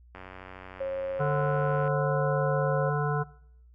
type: click train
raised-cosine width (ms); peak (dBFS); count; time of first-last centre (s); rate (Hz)
0.5; -28; 162; 0.15-1.877; 93.2
type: tone with pitch glide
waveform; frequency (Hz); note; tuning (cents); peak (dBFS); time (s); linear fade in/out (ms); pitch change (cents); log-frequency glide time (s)
sine; 542 to 536.4; C#5 to C5; -39 to +43; -28; 0.8-2.9; 10; -18; 1.16-2.48
type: harmonic tone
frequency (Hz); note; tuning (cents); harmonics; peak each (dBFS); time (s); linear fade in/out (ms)
146.83; D3; 0; 1 / 3 / 5 / 7 / 9 / 10; -27 / -32 / -34 / -35 / -37 / -37; 1.19-3.24; 20
effects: noise-tail reverb RT60 0.7 s tail -21 dB re dry + added 60 Hz sine -52 dBFS peak until 3.74 s